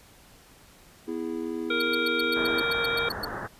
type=chord; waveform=triangle; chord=E major; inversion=second; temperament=just; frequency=247.2 / 329.6 / 412 Hz; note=B3 / E4 / G#4; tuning=+2 / 0 / -14 cents; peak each=-33 / -30 / -33 dBFS; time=1.07-2.63 s; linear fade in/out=20 ms
type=harmonic tone; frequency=466.2 Hz; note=A#4; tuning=in tune; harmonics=1 / 3 / 5 / 7 / 8; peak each=-30 / -28 / -31 / -36 / -34 dBFS; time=1.7-3.09 s; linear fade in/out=5 ms
type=tone bursts; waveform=45% pulse; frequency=4400 Hz; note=C#8; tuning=14 cents flat; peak=-27 dBFS; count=12; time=1.8-3.25 s; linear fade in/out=5 ms; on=20 ms; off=110 ms
type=low-pass noise; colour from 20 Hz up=white; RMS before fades=-35 dBFS; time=2.35-3.48 s; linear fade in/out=20 ms; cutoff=1800 Hz; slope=96 dB/octave
effects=pink hiss -54 dBFS RMS until 3.59 s + resampled to 32000 Hz